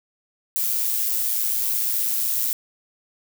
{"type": "noise with amplitude modulation", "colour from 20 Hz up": "violet", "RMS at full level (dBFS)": -21, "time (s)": [0.56, 2.53], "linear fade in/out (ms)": 0, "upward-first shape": "sine", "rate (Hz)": 116, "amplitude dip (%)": 45, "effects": []}